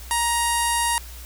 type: tone with low-pass filter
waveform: sawtooth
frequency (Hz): 940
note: A#5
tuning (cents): +14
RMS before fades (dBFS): -22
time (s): 0.11-0.98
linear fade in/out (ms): 0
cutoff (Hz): 10000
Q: 5.9
effects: added 60 Hz sine -37 dBFS peak until 1.25 s + white hiss -43 dBFS RMS until 1.25 s